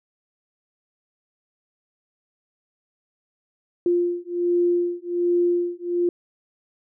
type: beating tone pair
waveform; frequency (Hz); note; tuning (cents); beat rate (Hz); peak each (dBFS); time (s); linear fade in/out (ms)
sine; 349.2 / 350.5; F4 / F4; 0 / +6; 1.3; -22; 3.86-6.09; 2
effects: none